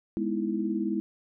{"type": "chord", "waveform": "sine", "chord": "E major seventh", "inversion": "first", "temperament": "equal", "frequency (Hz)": [207.7, 246.9, 311.1, 329.6], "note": ["G#3", "B3", "D#4", "E4"], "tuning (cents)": [0, 0, 0, 0], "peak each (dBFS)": [-30, -34, -36, -30], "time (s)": [0.17, 1], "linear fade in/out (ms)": 0, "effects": []}